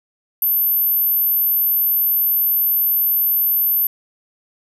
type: tone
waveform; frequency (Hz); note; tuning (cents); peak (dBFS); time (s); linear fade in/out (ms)
sine; 13070; G#9; -29; -14; 0.42-3.87; 2
effects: none